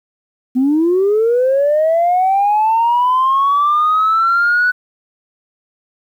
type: linear sweep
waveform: sine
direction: up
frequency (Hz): 246.6 to 1490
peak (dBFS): -9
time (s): 0.55-4.72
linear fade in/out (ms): 20
effects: tanh soft clip ceiling -7 dBFS + 8-bit